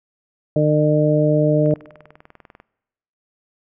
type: harmonic tone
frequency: 151.3 Hz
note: D#3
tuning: 48 cents flat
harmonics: 1 / 2 / 3 / 4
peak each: -17 / -20 / -21 / -18 dBFS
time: 0.56-1.74 s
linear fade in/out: 2 ms
type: click train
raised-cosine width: 0.5 ms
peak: -27 dBFS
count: 20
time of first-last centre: 1.66-2.601 s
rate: 20.2 Hz
effects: noise-tail reverb RT60 1.0 s tail -22 dB re dry